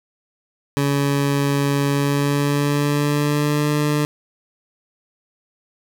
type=tone with pitch glide; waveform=20% pulse; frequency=141.2 to 148.48 Hz; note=C#3 to D3; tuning=+32 to +19 cents; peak=-12 dBFS; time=0.77-4.05 s; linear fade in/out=0 ms; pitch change=+87 cents; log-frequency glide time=1.89-3.68 s; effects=none